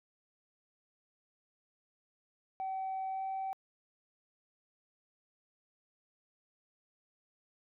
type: tone with pitch glide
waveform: sine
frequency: 764 to 768.9 Hz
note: G5 to G5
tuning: -45 to -34 cents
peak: -33 dBFS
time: 2.6-3.53 s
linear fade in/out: 0 ms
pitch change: +11 cents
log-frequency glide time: 3.1-3.22 s
effects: tanh soft clip ceiling -32 dBFS